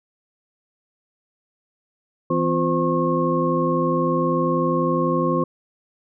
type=tone cluster; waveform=sine; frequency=164.6 / 256.4 / 348.5 / 516 / 1084 Hz; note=E3 / C4 / F4 / C5 / C#6; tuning=-2 / -35 / -4 / -24 / -39 cents; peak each=-24 dBFS; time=2.3-5.44 s; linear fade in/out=5 ms; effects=none